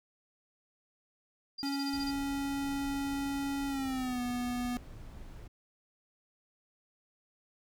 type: tone bursts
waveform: sine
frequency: 4791 Hz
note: D8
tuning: 34 cents sharp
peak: -37 dBFS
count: 8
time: 1.58-2.111 s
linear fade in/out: 10 ms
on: 48 ms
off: 21 ms
type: tone with pitch glide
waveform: square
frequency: 278.3 to 245.1 Hz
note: C#4 to B3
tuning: +7 to -13 cents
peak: -33 dBFS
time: 1.63-4.77 s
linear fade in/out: 0 ms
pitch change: -220 cents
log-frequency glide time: 3.68-4.21 s
type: noise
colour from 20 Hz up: brown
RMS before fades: -47 dBFS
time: 1.93-5.48 s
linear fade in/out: 10 ms
effects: none